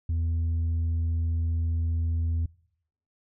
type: tone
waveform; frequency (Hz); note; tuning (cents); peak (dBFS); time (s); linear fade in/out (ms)
sine; 82.5; E2; +2; -21; 0.09-2.46; 5
effects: noise-tail reverb RT60 0.7 s tail -25 dB re dry + tanh soft clip ceiling -23 dBFS